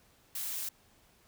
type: noise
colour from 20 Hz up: blue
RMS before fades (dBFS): -37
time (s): 0.35-0.69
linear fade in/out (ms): 5
effects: pink hiss -65 dBFS RMS until 1.27 s